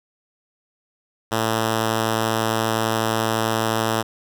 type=tone; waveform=5% pulse; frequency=111.6 Hz; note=A2; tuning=25 cents sharp; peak=-8 dBFS; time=1.31-4.03 s; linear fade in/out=20 ms; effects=none